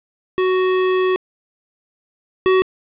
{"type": "tone pair in turn", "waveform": "square", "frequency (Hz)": [371.5, 375.2], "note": ["F#4", "F#4"], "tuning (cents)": [7, 24], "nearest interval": "unison", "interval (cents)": 17, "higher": "second", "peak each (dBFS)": [-15, -12], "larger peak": "second", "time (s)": [[0.38, 1.16], [2.46, 2.62]], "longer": "first", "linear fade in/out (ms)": 0, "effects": ["resampled to 8000 Hz", "7-bit"]}